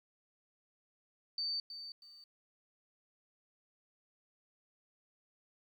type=tone with echo; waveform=sine; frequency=4579 Hz; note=D8; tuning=45 cents flat; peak=-34 dBFS; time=1.38-1.6 s; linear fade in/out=2 ms; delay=320 ms; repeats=2; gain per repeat=-10 dB; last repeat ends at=2.24 s; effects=12-bit